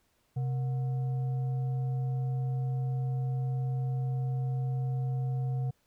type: tone with frequency modulation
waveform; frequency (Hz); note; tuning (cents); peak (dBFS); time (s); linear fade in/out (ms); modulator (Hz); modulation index
sine; 130.81; C3; 0; -28; 0.36-5.71; 10; 599; 0.21
effects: pink hiss -72 dBFS RMS until 5.86 s